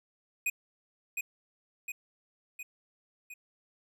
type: tone with echo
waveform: square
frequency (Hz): 2489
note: D#7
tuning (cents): 0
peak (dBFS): -28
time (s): 0.46-0.5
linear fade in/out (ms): 5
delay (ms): 710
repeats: 4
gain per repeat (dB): -4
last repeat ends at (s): 3.34
effects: none